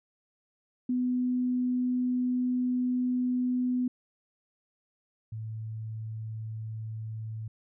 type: tone pair in turn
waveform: sine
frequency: 249.9 / 110.29 Hz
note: B3 / A2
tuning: +21 / +5 cents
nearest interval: octave + major second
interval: 1416 cents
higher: first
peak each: -25 / -34 dBFS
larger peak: first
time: 0.89-3.88 / 5.32-7.48 s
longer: first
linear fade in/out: 5 ms
effects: none